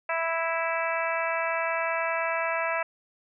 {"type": "harmonic tone", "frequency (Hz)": 329.6, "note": "E4", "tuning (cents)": 0, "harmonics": [2, 3, 4, 5, 6, 7, 8], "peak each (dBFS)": [-30, -32, -33, -34, -35, -35, -36], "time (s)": [0.09, 2.83], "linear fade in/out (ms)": 5, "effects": []}